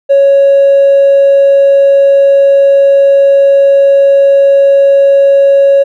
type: tone with hard clipping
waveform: sine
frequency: 554.4 Hz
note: C#5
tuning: in tune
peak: -3 dBFS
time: 0.09-5.84 s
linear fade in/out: 20 ms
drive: 1 dB
effects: none